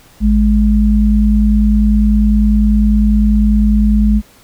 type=tone pair together; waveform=sine; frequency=55.03 / 210 Hz; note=A1 / G#3; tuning=+1 / +19 cents; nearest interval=octave + major seventh; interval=2318 cents; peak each=-10 dBFS; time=0.2-4.22 s; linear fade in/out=50 ms; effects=pink hiss -45 dBFS RMS until 4.43 s